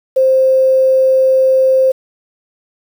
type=tone with quantisation; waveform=sine; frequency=525 Hz; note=C5; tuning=6 cents sharp; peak=-7 dBFS; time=0.16-1.92 s; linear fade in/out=10 ms; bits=6; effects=none